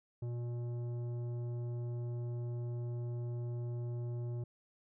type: tone with tanh clipping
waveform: sine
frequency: 120 Hz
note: B2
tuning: 49 cents flat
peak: -38 dBFS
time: 0.22-4.44 s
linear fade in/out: 5 ms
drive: 11 dB
effects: none